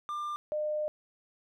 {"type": "tone pair in turn", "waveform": ["triangle", "sine"], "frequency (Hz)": [1194, 605.7], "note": ["D6", "D#5"], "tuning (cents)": [28, -47], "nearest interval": "octave", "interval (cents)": 1175, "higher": "first", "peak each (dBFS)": [-31, -29], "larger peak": "second", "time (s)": [[0.09, 0.36], [0.52, 0.88]], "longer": "second", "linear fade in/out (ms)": 0, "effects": []}